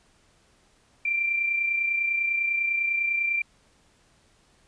sine tone pair together, 2361 / 2391 Hz, D7 / D7, +9 / +30 cents, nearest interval unison, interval 21 cents, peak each -23 / -33 dBFS, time 1.05-3.42 s, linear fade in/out 5 ms, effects pink hiss -62 dBFS RMS until 4.67 s + resampled to 22050 Hz

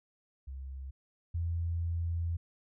sine tone pair in turn, 67 / 84.41 Hz, C2 / E2, +42 / +42 cents, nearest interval major third, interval 400 cents, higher second, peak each -39 / -30 dBFS, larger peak second, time 0.47-0.91 / 1.34-2.37 s, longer second, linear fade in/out 10 ms, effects none

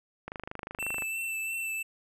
click train, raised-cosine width 0.5 ms, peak -22 dBFS, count 20, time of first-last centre 0.28-1.022 s, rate 25.6 Hz
square tone with vibrato, 2664 Hz, E7, 18 cents sharp, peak -32 dBFS, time 0.79-1.83 s, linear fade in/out 10 ms, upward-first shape sine, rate 2.9 Hz, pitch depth 20 cents each way
effects none

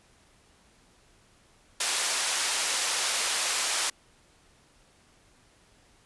white band-pass noise, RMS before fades -28 dBFS, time 1.8-3.9 s, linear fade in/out 5 ms, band 600 to 9000 Hz, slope 12 dB/octave, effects pink hiss -61 dBFS RMS until 6.05 s + resampled to 24000 Hz

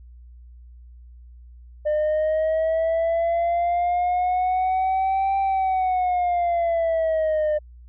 sine linear two-way sweep, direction up then down, 601 to 783 to 601 Hz, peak -16 dBFS, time 1.85-7.59 s, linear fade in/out 20 ms, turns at 5.38 s, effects tanh soft clip ceiling -18 dBFS + added 60 Hz sine -42 dBFS peak until 7.88 s

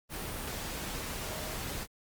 sine tone in noise, 627 Hz, D#5, 13 cents sharp, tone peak -47 dBFS, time 1.21-1.55 s, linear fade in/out 50 ms, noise pink, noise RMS -38 dBFS, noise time 0.09-1.87 s, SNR -12 dB, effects Opus 32 kbps

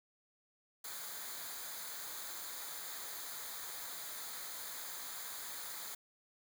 white noise with comb filter, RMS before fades -45 dBFS, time 0.84-5.95 s, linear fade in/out 5 ms, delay 0.36 ms, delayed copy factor -0.7, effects none

